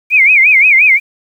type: tone with vibrato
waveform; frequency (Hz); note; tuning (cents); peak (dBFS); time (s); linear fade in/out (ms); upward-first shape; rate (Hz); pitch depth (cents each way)
sine; 2300; D7; -37; -4; 0.1-1; 50; sine; 5.7; 180
effects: 7-bit